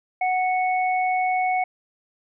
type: tone pair together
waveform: sine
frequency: 740 / 2212 Hz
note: F#5 / C#7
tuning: 0 / -4 cents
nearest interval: octave + perfect fifth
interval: 1896 cents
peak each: -20 / -27 dBFS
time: 0.21-1.64 s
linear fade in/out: 5 ms
effects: none